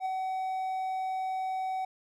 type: tone with ADSR envelope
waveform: triangle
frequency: 755 Hz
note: F#5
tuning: 35 cents sharp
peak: -25 dBFS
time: 0-1.85 s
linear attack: 58 ms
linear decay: 6 ms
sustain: -3 dB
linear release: 5 ms
effects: none